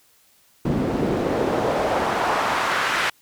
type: noise with band-pass filter sweep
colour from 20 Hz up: pink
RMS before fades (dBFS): -22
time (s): 0.65-3.1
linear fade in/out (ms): 5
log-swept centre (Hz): 230 to 1800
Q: 1.3
effects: white hiss -58 dBFS RMS until 3.21 s